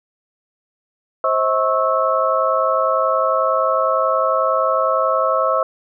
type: tone cluster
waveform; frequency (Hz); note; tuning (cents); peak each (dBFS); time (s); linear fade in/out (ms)
sine; 528 / 639 / 1096 / 1309; C5 / D#5 / C#6 / E6; +16 / +46 / -20 / -13; -20; 1.24-5.63; 2
effects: none